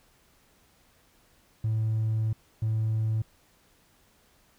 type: tone bursts at uneven times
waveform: triangle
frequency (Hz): 110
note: A2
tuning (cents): 0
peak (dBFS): -21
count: 2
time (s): 1.64-2.33 / 2.62-3.22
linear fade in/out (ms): 5
effects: tanh soft clip ceiling -20 dBFS + pink hiss -63 dBFS RMS until 4.58 s